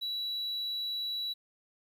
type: tone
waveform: triangle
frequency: 3923 Hz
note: B7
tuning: 12 cents flat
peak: -30 dBFS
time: 0.01-1.34 s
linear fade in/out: 20 ms
effects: tanh soft clip ceiling -27 dBFS + 11-bit